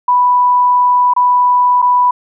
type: tone with dropouts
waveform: sine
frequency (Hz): 987.8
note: B5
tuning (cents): 0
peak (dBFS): -7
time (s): 0.08-2.11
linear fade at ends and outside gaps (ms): 5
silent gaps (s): 1.137-1.163 / 1.819-1.824
effects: none